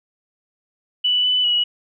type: tone with pitch steps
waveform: sine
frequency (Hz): 2967 / 2993 / 2923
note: F#7 / F#7 / F#7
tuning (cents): +4 / +19 / -22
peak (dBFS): -15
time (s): 1.04-1.64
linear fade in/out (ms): 10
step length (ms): 200
effects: none